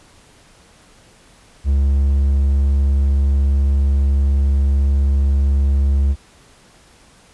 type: tone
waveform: triangle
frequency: 69.3 Hz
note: C#2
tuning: in tune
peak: -10 dBFS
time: 1.64-6.16 s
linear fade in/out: 50 ms
effects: pink hiss -49 dBFS RMS until 7.33 s + resampled to 24000 Hz